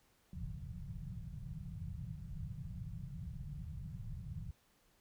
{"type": "low-pass noise", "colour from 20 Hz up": "white", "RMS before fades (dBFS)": -45, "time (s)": [0.33, 4.51], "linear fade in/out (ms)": 2, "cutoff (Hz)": 180, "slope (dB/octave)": 96, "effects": ["pink hiss -72 dBFS RMS until 5 s"]}